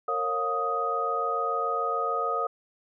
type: tone cluster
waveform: sine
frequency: 461.1 / 548 / 711 / 1250 Hz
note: A#4 / C#5 / F5 / D#6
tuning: -19 / -20 / +31 / +8 cents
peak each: -32 / -34 / -33 / -27 dBFS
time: 0.08-2.47 s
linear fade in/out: 5 ms
effects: none